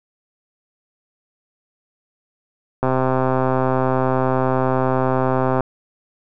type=click train; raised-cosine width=1 ms; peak=-5 dBFS; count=362; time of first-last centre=2.83-5.607 s; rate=130 Hz; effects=none